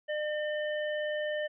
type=harmonic tone; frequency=603 Hz; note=D5; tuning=46 cents sharp; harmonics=1 / 3 / 5; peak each=-31 / -37 / -44 dBFS; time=0.08-1.48 s; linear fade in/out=20 ms; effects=none